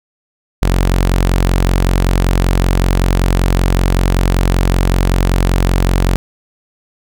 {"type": "tone", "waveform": "sawtooth", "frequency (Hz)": 45.24, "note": "F#1", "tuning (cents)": -38, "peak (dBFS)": -6, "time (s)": [0.62, 6.16], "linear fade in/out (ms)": 0, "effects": []}